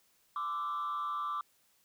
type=tone with frequency modulation; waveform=sine; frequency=1174.7 Hz; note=D6; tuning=in tune; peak=-31 dBFS; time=0.36-1.41 s; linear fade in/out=2 ms; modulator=148 Hz; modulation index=0.67; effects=tanh soft clip ceiling -31 dBFS + white hiss -70 dBFS RMS until 1.84 s